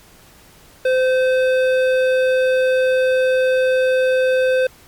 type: tone with hard clipping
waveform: sine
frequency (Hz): 515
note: C5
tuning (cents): -28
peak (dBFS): -15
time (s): 0.85-4.67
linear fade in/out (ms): 5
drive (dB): 12
effects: pink hiss -47 dBFS RMS until 4.87 s + MP3 96 kbps